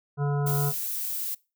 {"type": "harmonic tone", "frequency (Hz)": 143.5, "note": "D3", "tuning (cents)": -40, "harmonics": [1, 3, 5, 7, 9, 10], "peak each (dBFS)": [-23, -33, -37, -40, -42, -43], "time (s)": [0.17, 0.73], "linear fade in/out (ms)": 50}
{"type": "noise", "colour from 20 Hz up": "violet", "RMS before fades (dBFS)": -31, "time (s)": [0.46, 1.35], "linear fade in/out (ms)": 10}
{"effects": ["noise-tail reverb RT60 0.3 s tail -24 dB re dry"]}